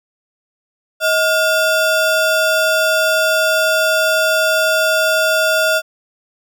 square ring-modulated tone, 1028 Hz, C6, 31 cents flat, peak -10 dBFS, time 1-5.82 s, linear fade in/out 50 ms, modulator 394 Hz, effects none

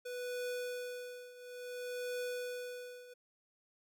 square tone with tremolo, 493.9 Hz, B4, in tune, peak -37 dBFS, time 0.05-3.14 s, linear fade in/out 10 ms, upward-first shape triangle, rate 0.58 Hz, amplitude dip 85%, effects none

